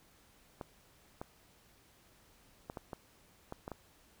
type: clicks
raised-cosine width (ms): 1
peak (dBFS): -27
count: 8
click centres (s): 0.612 / 1.215 / 2.699 / 2.772 / 2.932 / 3.524 / 3.679 / 3.717
effects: pink hiss -65 dBFS RMS until 4.2 s